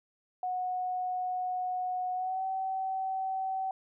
sine tone with pitch glide, 733 to 763.2 Hz, F#5 to G5, -16 to -47 cents, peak -30 dBFS, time 0.43-3.71 s, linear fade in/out 2 ms, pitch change +69 cents, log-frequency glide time 2.14-2.44 s, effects none

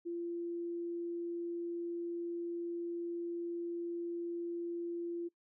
sine tone, 342.8 Hz, F4, 32 cents flat, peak -36 dBFS, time 0.05-5.29 s, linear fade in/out 20 ms, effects noise-tail reverb RT60 0.1 s tail -21 dB re dry

